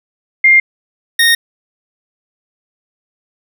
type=tone pair in turn; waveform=sine / 25% pulse; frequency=2112 / 1854.3 Hz; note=C7 / A#6; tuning=+16 / -10 cents; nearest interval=major second; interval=226 cents; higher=first; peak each=-4 dBFS; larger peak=neither; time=0.44-0.6 / 1.19-1.35 s; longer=neither; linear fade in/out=5 ms; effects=none